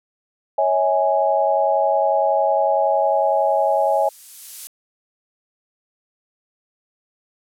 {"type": "chord", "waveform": "sine", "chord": "C# minor", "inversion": "none", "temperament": "equal with one note detuned", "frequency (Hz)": [554.4, 645.3, 830.6], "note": ["C#5", "E5", "G#5"], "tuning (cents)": [0, -37, 0], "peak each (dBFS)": [-20, -19, -19], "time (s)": [0.58, 4.09], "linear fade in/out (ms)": 5}
{"type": "noise with exponential growth", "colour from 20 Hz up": "violet", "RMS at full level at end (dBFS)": -27, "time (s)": [2.78, 4.67], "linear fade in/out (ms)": 0, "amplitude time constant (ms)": 410}
{"effects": ["low-pass 11000 Hz 12 dB/octave"]}